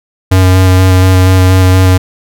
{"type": "tone with vibrato", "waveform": "square", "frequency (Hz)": 93, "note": "F#2", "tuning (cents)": 9, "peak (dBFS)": -4, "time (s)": [0.31, 1.98], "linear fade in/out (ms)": 10, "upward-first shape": "square", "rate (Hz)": 4.2, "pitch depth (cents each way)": 12, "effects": []}